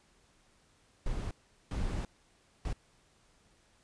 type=noise bursts at uneven times; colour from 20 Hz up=brown; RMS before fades=-34 dBFS; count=3; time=1.06-1.31 / 1.71-2.05 / 2.65-2.73 s; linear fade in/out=2 ms; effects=pink hiss -67 dBFS RMS until 3.83 s + resampled to 22050 Hz